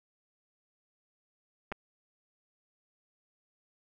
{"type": "clicks", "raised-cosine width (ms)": 0.5, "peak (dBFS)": [-22, -23], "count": 2, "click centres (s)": [1.718, 1.723], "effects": []}